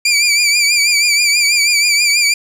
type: tone with vibrato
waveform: 20% pulse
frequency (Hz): 2349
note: D7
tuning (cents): 0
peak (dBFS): -5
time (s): 0.05-2.34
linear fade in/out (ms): 5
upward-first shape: triangle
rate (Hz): 6.2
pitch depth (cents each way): 74
effects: resampled to 32000 Hz + 7-bit

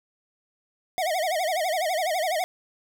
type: tone with vibrato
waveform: square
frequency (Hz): 679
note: F5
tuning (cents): -49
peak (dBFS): -24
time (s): 0.98-2.44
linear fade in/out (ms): 0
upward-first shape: sine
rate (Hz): 12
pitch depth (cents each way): 190
effects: none

